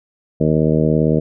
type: harmonic tone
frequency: 77.78 Hz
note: D#2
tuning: in tune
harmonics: 1 / 2 / 3 / 4 / 5 / 6 / 7 / 8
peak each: -28 / -16 / -19 / -21 / -23 / -20 / -25 / -25 dBFS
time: 0.4-1.2 s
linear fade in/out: 10 ms
effects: none